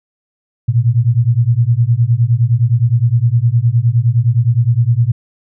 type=beating tone pair; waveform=sine; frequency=113.4 / 123.1 Hz; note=A#2 / B2; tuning=-47 / -5 cents; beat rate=9.7 Hz; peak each=-12 dBFS; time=0.68-5.12 s; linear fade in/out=10 ms; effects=none